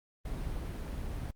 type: noise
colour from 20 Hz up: brown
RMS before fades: -37 dBFS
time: 0.25-1.31 s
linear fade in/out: 5 ms
effects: Opus 32 kbps